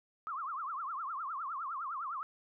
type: tone with vibrato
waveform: sine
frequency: 1197 Hz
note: D6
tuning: 33 cents sharp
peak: -36 dBFS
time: 0.27-2.23 s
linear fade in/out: 0 ms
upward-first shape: triangle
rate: 9.8 Hz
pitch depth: 280 cents each way
effects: none